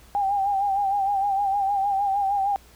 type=tone with vibrato; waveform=sine; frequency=795 Hz; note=G5; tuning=24 cents sharp; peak=-20 dBFS; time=0.15-2.56 s; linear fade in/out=0 ms; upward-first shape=sine; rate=6.5 Hz; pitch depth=56 cents each way; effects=added 60 Hz sine -51 dBFS peak until 2.75 s + pink hiss -53 dBFS RMS until 2.75 s